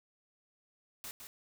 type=noise with echo; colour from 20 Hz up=white; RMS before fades=-44 dBFS; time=1.04-1.11 s; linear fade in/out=0 ms; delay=160 ms; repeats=1; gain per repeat=-5 dB; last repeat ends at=1.27 s; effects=none